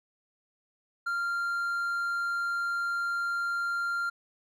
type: tone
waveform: triangle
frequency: 1390 Hz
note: F6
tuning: 9 cents flat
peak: -26 dBFS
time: 1.06-4.1 s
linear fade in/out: 10 ms
effects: none